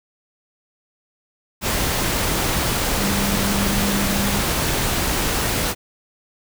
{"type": "tone in noise", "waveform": "sine", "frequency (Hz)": 200, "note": "G3", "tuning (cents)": 35, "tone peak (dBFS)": -22, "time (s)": [2.95, 4.42], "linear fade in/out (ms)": 50, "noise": "pink", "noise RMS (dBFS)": -21, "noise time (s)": [1.61, 5.75], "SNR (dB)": -4, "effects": []}